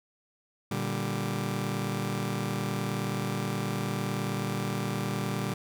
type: chord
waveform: sawtooth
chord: G minor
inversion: first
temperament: just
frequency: 117.6 / 147 / 196 Hz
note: Bb2 / D3 / G3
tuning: +16 / +2 / 0 cents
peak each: -30 / -30 / -29 dBFS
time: 0.71-5.54 s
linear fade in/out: 5 ms
effects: none